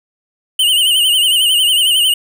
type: tone with vibrato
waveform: square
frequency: 2960 Hz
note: F#7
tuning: in tune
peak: -10 dBFS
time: 0.59-2.14 s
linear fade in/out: 5 ms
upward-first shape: sine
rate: 11 Hz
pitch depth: 90 cents each way
effects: none